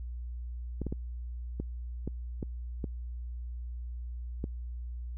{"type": "clicks", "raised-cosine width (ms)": 3, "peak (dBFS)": -21, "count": 8, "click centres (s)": [0.817, 0.867, 0.925, 1.6, 2.076, 2.428, 2.842, 4.441], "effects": ["added 60 Hz sine -36 dBFS peak until 5.17 s"]}